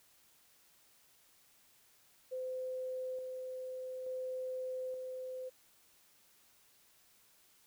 sine tone with tremolo, 513 Hz, C5, 34 cents flat, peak -37 dBFS, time 2.31-5.5 s, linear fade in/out 20 ms, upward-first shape square, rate 0.57 Hz, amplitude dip 30%, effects white hiss -67 dBFS RMS until 7.66 s

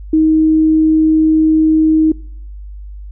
sine tone, 314.7 Hz, D#4, 20 cents sharp, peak -7 dBFS, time 0.13-2.12 s, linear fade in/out 5 ms, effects noise-tail reverb RT60 0.7 s tail -25 dB re dry + added 50 Hz sine -27 dBFS peak until 3.11 s

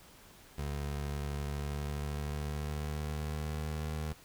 25% pulse tone with pitch glide, 72 to 77.17 Hz, D2 to D#2, -34 to -14 cents, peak -31 dBFS, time 0.58-4.13 s, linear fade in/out 5 ms, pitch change +120 cents, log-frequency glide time 1.46-3.86 s, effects pink hiss -57 dBFS RMS until 4.24 s

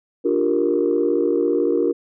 sine chord, G minor seventh, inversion second, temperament equal with one note detuned, 293.7 / 351.7 / 392 / 466.2 Hz, D4 / F4 / G4 / Bb4, 0 / +12 / 0 / 0 cents, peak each -22 / -20 / -23 / -20 dBFS, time 0.24-1.93 s, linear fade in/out 20 ms, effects tanh soft clip ceiling -8 dBFS

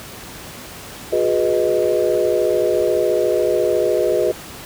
sine chord, G# minor seventh, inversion third, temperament equal with one note detuned, 361.3 / 415.3 / 493.9 / 622.3 Hz, F#4 / G#4 / B4 / D#5, -41 / 0 / 0 / 0 cents, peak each -20 dBFS, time 1.12-4.32 s, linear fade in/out 10 ms, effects pink hiss -35 dBFS RMS until 4.65 s + high-pass 60 Hz 12 dB/octave

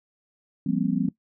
sine tone cluster, 172.5 / 197.9 / 238.4 / 264.1 Hz, F3 / G3 / A#3 / C4, -21 / +17 / +39 / +16 cents, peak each -27 dBFS, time 0.66-1.09 s, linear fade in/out 5 ms, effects noise-tail reverb RT60 0.1 s tail -18 dB re dry

